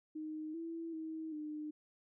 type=tone with pitch steps; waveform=sine; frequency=310.2 / 330.7 / 318.6 / 303.1 Hz; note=D#4 / E4 / D#4 / D#4; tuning=-5 / +6 / +41 / -45 cents; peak=-40 dBFS; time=0.15-1.71 s; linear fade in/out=10 ms; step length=390 ms; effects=none